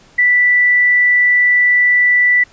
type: tone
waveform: sine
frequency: 1971 Hz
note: B6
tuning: 4 cents flat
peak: -8 dBFS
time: 0.18-2.44 s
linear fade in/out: 10 ms
effects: pink hiss -47 dBFS RMS until 2.52 s + resampled to 16000 Hz